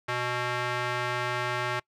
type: tone with band-pass filter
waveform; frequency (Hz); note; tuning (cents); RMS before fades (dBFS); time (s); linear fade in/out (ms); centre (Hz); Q
square; 123; B2; -7; -30; 0.08-1.8; 10; 1600; 0.98
effects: noise-tail reverb RT60 0.1 s tail -24 dB re dry